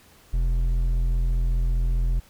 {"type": "tone with hard clipping", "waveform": "sine", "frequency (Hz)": 42.45, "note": "F1", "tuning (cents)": -48, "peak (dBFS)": -21, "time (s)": [0.33, 2.2], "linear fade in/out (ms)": 10, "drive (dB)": 6, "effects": ["pink hiss -54 dBFS RMS until 2.29 s"]}